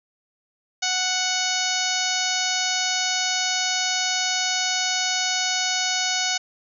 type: harmonic tone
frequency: 740 Hz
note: F#5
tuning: in tune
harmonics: 1 / 2 / 3 / 4 / 5 / 6 / 7 / 8 / 9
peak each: -30 / -30 / -30 / -30 / -30 / -30 / -30 / -30 / -30 dBFS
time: 0.82-6.38 s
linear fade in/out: 10 ms
effects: none